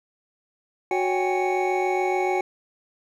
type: tone cluster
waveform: triangle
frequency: 368.1 / 556 / 772 / 819 / 2220 Hz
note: F#4 / C#5 / G5 / G#5 / C#7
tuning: -9 / +5 / -27 / -24 / +2 cents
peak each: -22 / -30 / -26 / -25 / -30 dBFS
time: 0.91-2.41 s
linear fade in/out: 2 ms
effects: none